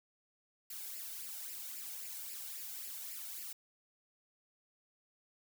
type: noise with flanger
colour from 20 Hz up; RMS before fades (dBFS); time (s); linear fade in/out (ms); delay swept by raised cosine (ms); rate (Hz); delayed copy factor
blue; -45; 0.7-3.53; 5; 0.4 to 1.4; 3.7; +0.65
effects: none